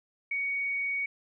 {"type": "tone", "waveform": "sine", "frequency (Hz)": 2239, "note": "C#7", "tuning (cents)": 17, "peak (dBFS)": -28, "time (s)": [0.31, 1.06], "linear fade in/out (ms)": 5, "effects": []}